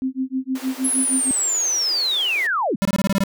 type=tone with tremolo; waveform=sine; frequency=261.6 Hz; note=C4; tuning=in tune; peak=-18 dBFS; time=0.02-1.31 s; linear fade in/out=0 ms; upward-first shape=sine; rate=6.4 Hz; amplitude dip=100%
type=high-pass noise; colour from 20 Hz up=pink; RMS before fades=-37 dBFS; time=0.55-2.47 s; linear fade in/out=5 ms; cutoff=330 Hz; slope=96 dB/octave
type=linear sweep; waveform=sine; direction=down; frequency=10990 to 152.3 Hz; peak=-18 dBFS; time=0.84-2.76 s; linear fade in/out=10 ms
type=tone bursts; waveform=square; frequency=196 Hz; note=G3; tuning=in tune; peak=-17 dBFS; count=8; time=2.82-3.237 s; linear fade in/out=0 ms; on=32 ms; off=23 ms
effects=none